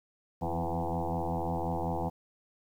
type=tone with frequency modulation; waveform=sine; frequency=334.5 Hz; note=E4; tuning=25 cents sharp; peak=-29 dBFS; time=0.41-2.1 s; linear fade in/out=20 ms; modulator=84.3 Hz; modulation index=6.6; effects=10-bit